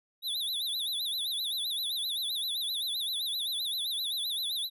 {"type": "tone with vibrato", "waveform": "square", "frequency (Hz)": 3695, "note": "A#7", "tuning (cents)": -16, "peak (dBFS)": -31, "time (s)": [0.22, 4.7], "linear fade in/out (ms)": 50, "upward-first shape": "sine", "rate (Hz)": 7.7, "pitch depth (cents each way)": 160, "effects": []}